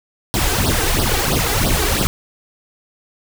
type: noise with flanger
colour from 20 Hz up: pink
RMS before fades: -17 dBFS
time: 0.34-2.07 s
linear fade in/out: 0 ms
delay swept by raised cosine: 0.21 to 2.61 ms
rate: 3 Hz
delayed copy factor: +0.85
effects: none